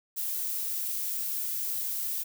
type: noise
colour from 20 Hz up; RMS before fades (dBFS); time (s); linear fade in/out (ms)
violet; -32; 0.16-2.24; 20
effects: none